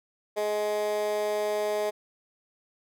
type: tone with high-pass filter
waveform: 15% pulse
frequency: 210 Hz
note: G#3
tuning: 19 cents sharp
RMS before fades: -28 dBFS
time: 0.36-1.91 s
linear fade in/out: 20 ms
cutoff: 510 Hz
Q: 7.4
effects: none